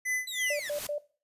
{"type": "tone with tremolo", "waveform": "square", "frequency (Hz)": 2011, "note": "B6", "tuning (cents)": 31, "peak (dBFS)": -28, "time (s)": [0.05, 0.68], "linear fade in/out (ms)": 10, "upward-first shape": "sine", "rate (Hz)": 3.1, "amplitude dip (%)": 100}
{"type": "noise with exponential growth", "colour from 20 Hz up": "white", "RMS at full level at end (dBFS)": -34, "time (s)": [0.27, 0.87], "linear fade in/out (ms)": 5, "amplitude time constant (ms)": 130}
{"type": "linear sweep", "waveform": "sawtooth", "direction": "down", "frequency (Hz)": [4042, 1654], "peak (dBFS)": -32, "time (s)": [0.27, 0.7], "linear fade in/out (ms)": 5}
{"type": "tone bursts", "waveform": "sine", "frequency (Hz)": 587.3, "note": "D5", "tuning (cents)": 0, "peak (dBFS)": -29, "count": 3, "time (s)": [0.5, 0.983], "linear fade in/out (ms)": 5, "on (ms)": 95, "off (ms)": 99}
{"effects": ["noise-tail reverb RT60 0.4 s tail -19 dB re dry", "resampled to 32000 Hz"]}